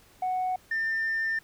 sine tone pair in turn, 740 / 1797 Hz, F#5 / A6, 0 / +36 cents, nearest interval octave + minor third, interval 1536 cents, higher second, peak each -24 dBFS, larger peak neither, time 0.22-0.56 / 0.71-1.39 s, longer second, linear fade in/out 5 ms, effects tanh soft clip ceiling -23 dBFS + pink hiss -58 dBFS RMS until 1.43 s

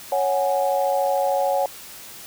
sine chord, C# suspended fourth, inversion none, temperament equal with one note detuned, 554.4 / 740 / 833.5 Hz, C#5 / F#5 / G#5, 0 / 0 / +6 cents, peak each -21 / -23 / -25 dBFS, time 0.12-1.66 s, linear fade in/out 2 ms, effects white hiss -40 dBFS RMS until 2.26 s

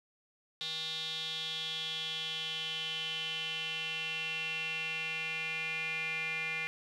square tone with band-pass filter sweep, 160 Hz, D#3, 49 cents sharp, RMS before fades -37 dBFS, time 0.61-6.67 s, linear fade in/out 0 ms, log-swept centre 3700 to 2300 Hz, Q 7.6, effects none

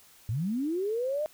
sine linear sweep, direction up, 98 to 622.3 Hz, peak -27 dBFS, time 0.29-1.26 s, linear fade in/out 0 ms, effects white hiss -57 dBFS RMS until 1.33 s

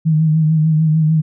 sine tone with vibrato, 157.1 Hz, D#3, 17 cents sharp, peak -10 dBFS, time 0.05-1.22 s, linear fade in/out 20 ms, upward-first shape sine, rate 6.7 Hz, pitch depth 41 cents each way, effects none

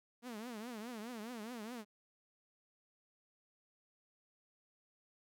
sawtooth tone with vibrato, 229 Hz, A#3, 31 cents flat, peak -40 dBFS, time 0.22-1.85 s, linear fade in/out 50 ms, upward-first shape triangle, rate 4.8 Hz, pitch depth 200 cents each way, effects none

